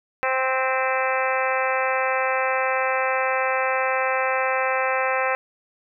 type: harmonic tone with a mistuned harmonic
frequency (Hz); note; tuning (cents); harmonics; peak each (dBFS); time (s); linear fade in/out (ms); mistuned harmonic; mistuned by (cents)
261.6; C4; 0; 2 / 3 / 4 / 5 / 6 / 7 / 8 / 9 / 10; -25 / -27 / -28 / -29 / -30 / -30 / -31 / -32 / -32; 0.23-5.35; 0; 8; -40
effects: none